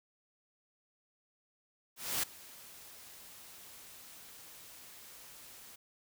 white noise with ADSR envelope, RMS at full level -32 dBFS, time 1.96-5.76 s, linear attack 270 ms, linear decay 8 ms, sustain -21 dB, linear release 9 ms, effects none

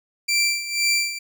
20% pulse tone with tremolo, 2349 Hz, D7, in tune, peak -12 dBFS, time 0.28-1.19 s, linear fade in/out 10 ms, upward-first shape sine, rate 2 Hz, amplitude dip 75%, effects none

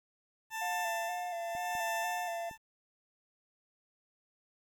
20% pulse tone with tremolo, 887 Hz, A5, 14 cents sharp, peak -29 dBFS, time 0.5-2.58 s, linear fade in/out 50 ms, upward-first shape sine, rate 0.87 Hz, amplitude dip 75%
triangle tone with vibrato, 698.5 Hz, F5, in tune, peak -34 dBFS, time 0.61-2.5 s, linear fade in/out 10 ms, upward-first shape square, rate 2.1 Hz, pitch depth 38 cents each way
clicks, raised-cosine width 3 ms, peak -39 dBFS, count 3, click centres 1.551 / 1.752 / 2.512 s
effects 11-bit

